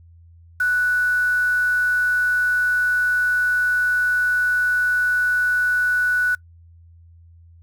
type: tone with quantisation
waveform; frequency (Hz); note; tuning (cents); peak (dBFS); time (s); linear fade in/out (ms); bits
sine; 1480; F#6; 0; -16; 0.6-6.35; 5; 6
effects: noise-tail reverb RT60 0.1 s tail -23 dB re dry + added 84 Hz sine -45 dBFS peak until 7.62 s